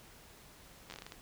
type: slowing click train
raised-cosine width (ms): 0.2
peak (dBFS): -28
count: 9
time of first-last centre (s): 0.9-1.122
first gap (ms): 10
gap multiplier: 1.28
effects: pink hiss -57 dBFS RMS until 1.21 s